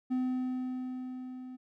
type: tone with level ramp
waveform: triangle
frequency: 254.8 Hz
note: C4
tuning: 46 cents flat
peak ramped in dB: -25 to -40 dBFS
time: 0.1-1.57 s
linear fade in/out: 20 ms
effects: none